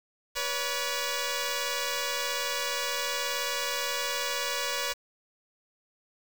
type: tone pair together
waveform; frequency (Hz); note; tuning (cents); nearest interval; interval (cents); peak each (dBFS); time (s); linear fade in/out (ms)
5% pulse; 488.1 / 566.3; B4 / C#5; -20 / +37; minor third; 257; -21 / -20; 0.35-4.94; 20
effects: 7-bit